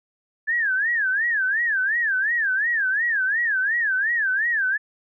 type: tone with vibrato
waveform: sine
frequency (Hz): 1700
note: G#6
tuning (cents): +40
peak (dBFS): -19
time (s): 0.47-4.78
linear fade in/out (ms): 20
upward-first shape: sine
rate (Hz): 2.8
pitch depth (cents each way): 210
effects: none